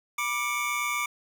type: tone cluster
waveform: square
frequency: 977 / 1182 / 2212 / 2340 Hz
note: B5 / D6 / C#7 / D7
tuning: -19 / +11 / -4 / -7 cents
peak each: -39 / -31 / -33 / -33 dBFS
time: 0.18-1.06 s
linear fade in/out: 5 ms
effects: none